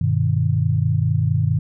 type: chord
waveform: sine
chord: G augmented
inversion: none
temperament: just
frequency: 98 / 122.5 / 153.12 Hz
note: G2 / B2 / D#3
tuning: 0 / -14 / -27 cents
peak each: -20 dBFS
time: 0.01-1.59 s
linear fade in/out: 5 ms
effects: none